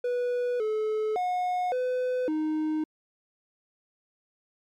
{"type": "tone with pitch steps", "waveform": "triangle", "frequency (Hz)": [490.4, 431.7, 725, 504, 310.2], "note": ["B4", "A4", "F#5", "B4", "D#4"], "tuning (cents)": [-12, -33, -35, 35, -5], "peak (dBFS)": -23, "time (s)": [0.04, 2.84], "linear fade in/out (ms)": 5, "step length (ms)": 560, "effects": ["MP3 96 kbps"]}